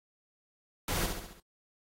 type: noise with echo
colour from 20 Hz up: pink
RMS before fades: -33 dBFS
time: 0.88-1.06 s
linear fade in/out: 2 ms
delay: 68 ms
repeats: 5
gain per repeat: -5 dB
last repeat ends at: 1.4 s
effects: AAC 48 kbps